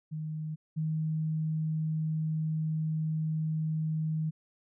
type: tone pair in turn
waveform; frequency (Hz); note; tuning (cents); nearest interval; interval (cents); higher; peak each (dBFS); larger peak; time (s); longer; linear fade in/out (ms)
sine; 155.56 / 157.19; D#3 / D#3; 0 / +18; unison; 18; second; -33 / -28; second; 0.11-0.56 / 0.76-4.31; second; 20
effects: none